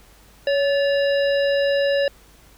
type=harmonic tone with a mistuned harmonic; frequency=561 Hz; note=C#5; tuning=21 cents sharp; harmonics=1 / 3 / 5 / 7 / 9; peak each=-17 / -27 / -31 / -34 / -36 dBFS; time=0.47-2.08 s; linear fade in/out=2 ms; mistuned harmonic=3; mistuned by=+54 cents; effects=added 50 Hz sine -51 dBFS peak until 2.57 s + pink hiss -52 dBFS RMS until 2.57 s